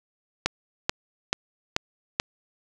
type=click train; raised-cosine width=0.2 ms; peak=-4 dBFS; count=5; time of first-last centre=0.46-2.199 s; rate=2.3 Hz; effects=none